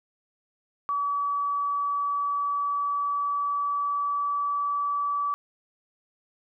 sine tone with pitch glide, 1143 to 1151 Hz, D6 to D6, -47 to -35 cents, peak -24 dBFS, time 0.89-5.34 s, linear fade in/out 0 ms, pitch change +12 cents, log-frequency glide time 1.06-4.76 s, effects none

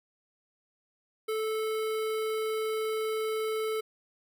square tone with notch filter, 437.3 Hz, A4, 11 cents flat, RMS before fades -31 dBFS, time 1.28-3.81 s, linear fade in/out 10 ms, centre 6400 Hz, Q 1.4, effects none

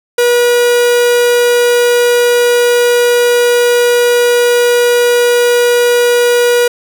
45% pulse tone, 482.9 Hz, B4, 39 cents flat, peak -7 dBFS, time 0.18-6.68 s, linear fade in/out 5 ms, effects none

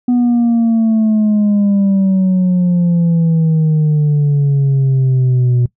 sine exponential sweep, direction down, 246.9 to 121.6 Hz, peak -6 dBFS, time 0.08-5.66 s, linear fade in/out 5 ms, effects noise-tail reverb RT60 0.1 s tail -21 dB re dry + tanh soft clip ceiling -8 dBFS

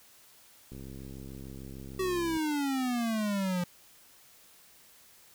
click train, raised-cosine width 3 ms, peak -32 dBFS, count 111, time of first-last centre 0.72-2.369 s, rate 66.7 Hz
square exponential sweep, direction down, 380.7 to 174.61 Hz, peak -29 dBFS, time 1.99-3.64 s, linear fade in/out 5 ms
effects white hiss -58 dBFS RMS until 5.34 s

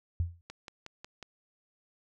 sine tone with exponential decay, 85.8 Hz, F2, 30 cents flat, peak -23 dBFS, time 0.2-0.41 s, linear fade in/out 0 ms, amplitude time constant 44 ms
click train, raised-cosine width 0.2 ms, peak -26 dBFS, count 5, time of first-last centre 0.5-1.227 s, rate 5.5 Hz
effects none

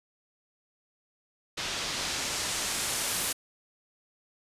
white noise with low-pass filter sweep, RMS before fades -32 dBFS, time 1.57-3.33 s, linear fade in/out 10 ms, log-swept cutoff 4600 to 12000 Hz, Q 0.94, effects resampled to 32000 Hz

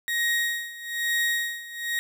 35% pulse tone with tremolo, 1881 Hz, A#6, 15 cents sharp, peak -20 dBFS, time 0.08-1.99 s, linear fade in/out 0 ms, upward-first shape sine, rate 1.1 Hz, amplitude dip 85%, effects none

